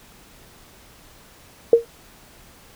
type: tone with exponential decay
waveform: sine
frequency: 465.3 Hz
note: A#4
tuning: 3 cents flat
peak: -4 dBFS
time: 1.73-1.85 s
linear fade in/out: 2 ms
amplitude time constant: 26 ms
effects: pink hiss -49 dBFS RMS until 2.75 s